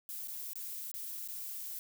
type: noise with dropouts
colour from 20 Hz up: violet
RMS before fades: -42 dBFS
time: 0.09-1.79 s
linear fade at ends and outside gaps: 0 ms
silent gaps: 0.274-0.282 / 0.533-0.556 / 0.915-0.94 / 1.276-1.286 s
effects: none